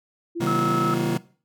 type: tone with pitch glide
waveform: sine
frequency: 339.3 to 341.9 Hz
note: F4 to F4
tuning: -50 to -37 cents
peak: -26 dBFS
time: 0.35-1.17 s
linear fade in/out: 20 ms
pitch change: +13 cents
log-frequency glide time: 0.58-0.93 s
type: chord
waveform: 40% pulse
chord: C half-diminished seventh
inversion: none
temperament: just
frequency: 130.81 / 156.98 / 188.37 / 235.5 Hz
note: C3 / Eb3 / Gb3 / Bb3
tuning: 0 / +16 / +31 / +18 cents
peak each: -28 dBFS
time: 0.4-1.18 s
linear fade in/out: 10 ms
type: tone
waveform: sine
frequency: 1299 Hz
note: E6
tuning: 26 cents flat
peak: -23 dBFS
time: 0.47-0.94 s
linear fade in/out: 2 ms
effects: noise-tail reverb RT60 0.4 s tail -19 dB re dry